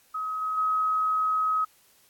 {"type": "tone with level steps", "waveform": "sine", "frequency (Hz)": 1271, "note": "D#6", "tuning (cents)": 36, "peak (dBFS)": [-28, -26, -22], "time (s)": [0.14, 1.65], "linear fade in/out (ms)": 10, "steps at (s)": [0.41, 0.57], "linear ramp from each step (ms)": 10, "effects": ["white hiss -61 dBFS RMS until 2.09 s", "AAC 64 kbps"]}